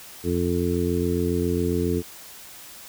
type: harmonic tone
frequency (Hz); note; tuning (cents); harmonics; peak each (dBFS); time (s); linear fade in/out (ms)
87.31; F2; 0; 1 / 2 / 3 / 4 / 5; -27 / -28 / -27 / -27 / -27; 0.23-2.03; 50
effects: white hiss -43 dBFS RMS until 2.88 s